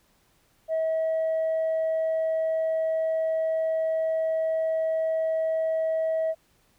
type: tone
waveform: sine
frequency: 643 Hz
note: E5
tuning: 43 cents flat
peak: -21 dBFS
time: 0.68-6.35 s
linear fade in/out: 50 ms
effects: tanh soft clip ceiling -21 dBFS + pink hiss -65 dBFS RMS until 6.78 s